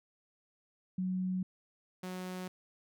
sine / sawtooth tone pair in turn, 185 / 183.62 Hz, F#3 / F#3, 0 / -13 cents, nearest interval unison, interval 13 cents, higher first, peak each -31 / -35 dBFS, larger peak first, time 0.98-1.43 / 2.03-2.48 s, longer neither, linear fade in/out 5 ms, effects none

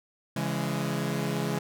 sawtooth chord, C# minor, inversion none, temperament equal with one note detuned, 138.59 / 167.4 / 207.7 Hz, C#3 / E3 / G#3, 0 / +27 / 0 cents, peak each -28 dBFS, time 0.36-1.59 s, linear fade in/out 5 ms, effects none

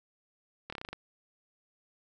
slowing click train, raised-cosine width 0.3 ms, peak -23 dBFS, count 8, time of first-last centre 0.7-0.93 s, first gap 25 ms, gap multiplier 1.09, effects none

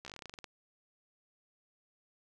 slowing click train, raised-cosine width 0.2 ms, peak -28 dBFS, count 14, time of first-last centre 0.05-0.442 s, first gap 14 ms, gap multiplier 1.12, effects none

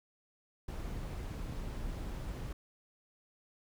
brown noise, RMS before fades -40 dBFS, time 0.68-2.53 s, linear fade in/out 5 ms, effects none

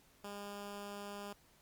10% pulse tone, 203 Hz, G#3, 39 cents flat, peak -36 dBFS, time 0.24-1.33 s, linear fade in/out 5 ms, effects pink hiss -67 dBFS RMS until 1.61 s + Opus 48 kbps

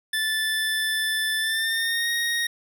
25% pulse tone with pitch glide, 1754 to 1869.1 Hz, A6 to A#6, -6 to +4 cents, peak -19 dBFS, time 0.13-2.47 s, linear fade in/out 5 ms, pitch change +110 cents, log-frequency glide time 1.38-2.09 s, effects none

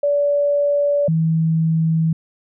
sine tone pair in turn, 576 / 161.63 Hz, D5 / E3, -34 / -34 cents, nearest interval octave + minor seventh, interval 2200 cents, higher first, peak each -14 dBFS, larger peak neither, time 0.03-1.08 / 1.08-2.13 s, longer neither, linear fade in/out 5 ms, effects none

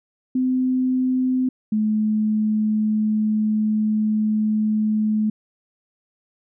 sine tone pair in turn, 256.3 / 214.7 Hz, C4 / A3, -36 / -42 cents, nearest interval minor third, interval 306 cents, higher first, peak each -17 dBFS, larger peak neither, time 0.35-1.49 / 1.72-5.3 s, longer second, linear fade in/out 5 ms, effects none

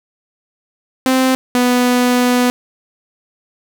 sawtooth tone pair in turn, 260 / 247.2 Hz, C4 / B3, -11 / +2 cents, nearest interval minor second, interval 87 cents, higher first, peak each -7 dBFS, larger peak neither, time 1.06-1.35 / 1.55-2.5 s, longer second, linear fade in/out 0 ms, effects none

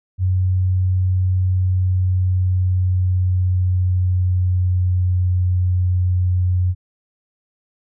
sine tone with pitch glide, 92.5 to 90.7 Hz, F#2 to F#2, 0 to -34 cents, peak -14 dBFS, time 0.18-6.75 s, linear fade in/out 50 ms, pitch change -34 cents, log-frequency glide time 1.45-5.29 s, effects none

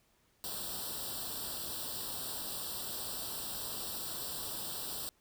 white noise with comb filter, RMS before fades -40 dBFS, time 0.44-5.09 s, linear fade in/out 0 ms, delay 0.23 ms, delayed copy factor +0.9, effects pink hiss -71 dBFS RMS until 5.2 s

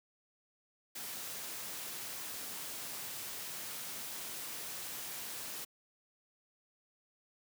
white noise, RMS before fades -43 dBFS, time 0.95-5.65 s, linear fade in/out 10 ms, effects high-pass 100 Hz 12 dB/octave

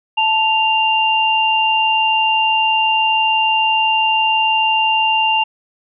sine tone pair together, 880.8 / 2786 Hz, A5 / F7, +2 / -5 cents, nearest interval octave + minor sixth, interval 1993 cents, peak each -15 dBFS, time 0.17-5.44 s, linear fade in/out 10 ms, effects none

